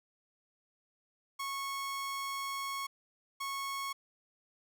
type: tone bursts at uneven times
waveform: sawtooth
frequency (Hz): 1100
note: C#6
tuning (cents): -14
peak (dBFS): -32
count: 2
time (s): 1.39-2.87 / 3.4-3.93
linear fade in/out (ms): 10
effects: none